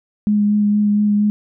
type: tone with vibrato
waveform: sine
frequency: 207.7 Hz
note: G#3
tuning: in tune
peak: -12 dBFS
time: 0.27-1.3 s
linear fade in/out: 0 ms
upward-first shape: sine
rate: 4.3 Hz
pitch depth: 14 cents each way
effects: none